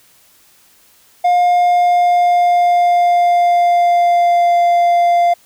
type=tone with pitch glide; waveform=triangle; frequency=710 to 695.4 Hz; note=F5 to F5; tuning=+28 to -8 cents; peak=-7 dBFS; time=1.24-5.34 s; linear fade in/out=10 ms; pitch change=-36 cents; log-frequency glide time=1.38-4.57 s; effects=white hiss -50 dBFS RMS until 5.45 s